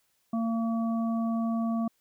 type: harmonic tone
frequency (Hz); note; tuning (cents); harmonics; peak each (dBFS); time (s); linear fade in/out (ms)
227.8; A#3; -40; 1 / 3 / 5; -26 / -36 / -40; 0.33-1.88; 5
effects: white hiss -72 dBFS RMS until 2 s